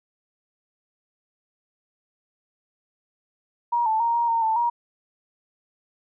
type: tone with pitch steps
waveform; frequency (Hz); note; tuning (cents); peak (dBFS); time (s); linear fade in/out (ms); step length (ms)
sine; 949 / 878 / 932 / 941 / 919 / 885 / 948; A#5 / A5 / A#5 / A#5 / A#5 / A5 / A#5; +31 / -4 / -1 / +16 / -25 / +10 / +29; -19; 3.72-4.7; 10; 140
effects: none